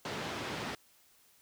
pink band-pass noise, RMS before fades -39 dBFS, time 0.05-0.75 s, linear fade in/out 2 ms, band 160 to 4200 Hz, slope 12 dB/octave, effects white hiss -65 dBFS RMS until 1.41 s

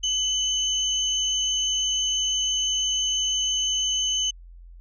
sine tone pair together, 2998 / 6331 Hz, F#7 / G8, +22 / +16 cents, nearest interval octave + minor second, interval 1294 cents, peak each -23 / -27 dBFS, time 0.03-4.31 s, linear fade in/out 10 ms, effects added 43 Hz sine -42 dBFS peak until 4.8 s

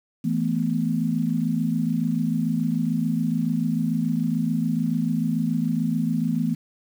sine chord, E suspended fourth, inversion none, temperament equal, 164.81 / 220 / 246.9 Hz, E3 / A3 / B3, 0 / 0 / 0 cents, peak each -25 dBFS, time 0.24-6.55 s, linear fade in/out 10 ms, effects 8-bit

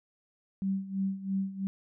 sine tone with tremolo, 193.5 Hz, G3, 22 cents flat, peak -26 dBFS, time 0.62-1.67 s, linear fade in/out 0 ms, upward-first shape sine, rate 3 Hz, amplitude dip 80%, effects none

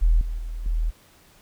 sine tone with level steps, 40.26 Hz, E1, 40 cents flat, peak -14 / -25 / -28 / -20 dBFS, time 0.01-0.91 s, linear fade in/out 20 ms, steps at 0.21 / 0.38 / 0.66 s, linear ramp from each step 2 ms, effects pink hiss -55 dBFS RMS until 1.41 s

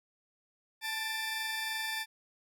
25% pulse tone cluster, 876 / 1775 / 2353 Hz, A5 / A6 / D7, -8 / +15 / +3 cents, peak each -37 / -32 / -36 dBFS, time 0.81-2.06 s, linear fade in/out 50 ms, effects none

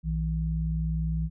sine tone pair together, 60.59 / 160.4 Hz, B1 / E3, -32 / -47 cents, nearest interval octave + perfect fourth, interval 1685 cents, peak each -28 / -28 dBFS, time 0.03-1.3 s, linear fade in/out 50 ms, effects none

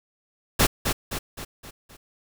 pink noise with echo, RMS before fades -18 dBFS, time 0.59-0.67 s, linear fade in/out 10 ms, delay 260 ms, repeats 5, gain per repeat -6 dB, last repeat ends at 1.97 s, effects none

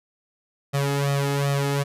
sawtooth tone with flanger, 140.6 Hz, C#3, 25 cents sharp, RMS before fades -23 dBFS, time 0.73-1.84 s, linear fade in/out 20 ms, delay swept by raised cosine 1.6 to 2.36 ms, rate 2.6 Hz, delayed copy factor +0.95, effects resampled to 32000 Hz

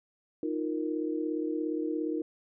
sine chord, Eb suspended second, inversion none, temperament equal with one note detuned, 312 / 349.2 / 466.2 Hz, Eb4 / F4 / Bb4, +5 / 0 / 0 cents, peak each -31 / -35 / -36 dBFS, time 0.43-2.22 s, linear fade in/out 2 ms, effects none

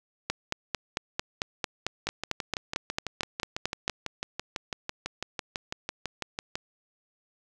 two click trains, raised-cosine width 0.2 ms, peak -14 / -10 dBFS, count 28 / 17, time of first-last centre 2.07-6.555 / 0.3-3.879 s, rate 6.02 / 4.47 Hz, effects none

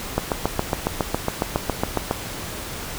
click train, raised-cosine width 1 ms, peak -5 dBFS, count 15, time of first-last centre 0.18-2.111 s, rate 7.25 Hz, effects pink hiss -32 dBFS RMS until 2.98 s

